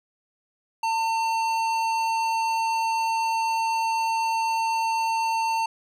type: tone with tanh clipping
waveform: sine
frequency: 902 Hz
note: A5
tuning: 43 cents sharp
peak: -24 dBFS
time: 0.83-5.66 s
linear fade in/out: 5 ms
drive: 16 dB
effects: none